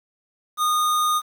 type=tone; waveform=square; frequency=1229 Hz; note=D#6; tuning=22 cents flat; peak=-19 dBFS; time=0.57-1.22 s; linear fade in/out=50 ms; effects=8-bit